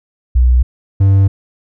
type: tone pair in turn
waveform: sine / triangle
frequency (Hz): 61.74 / 97.64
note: B1 / G2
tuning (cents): 0 / -6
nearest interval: minor sixth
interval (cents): 794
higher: second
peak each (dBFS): -6 / -4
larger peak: second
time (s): 0.35-0.63 / 1-1.28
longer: neither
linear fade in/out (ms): 10
effects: none